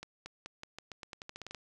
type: accelerating click train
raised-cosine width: 0.2 ms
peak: -26 dBFS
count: 15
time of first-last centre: 0.03-1.547 s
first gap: 230 ms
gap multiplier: 0.87
effects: none